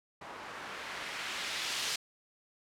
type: noise with low-pass filter sweep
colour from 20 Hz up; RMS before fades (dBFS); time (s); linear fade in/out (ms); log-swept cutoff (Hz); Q
blue; -39; 0.21-1.96; 5; 960 to 4500; 0.91
effects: none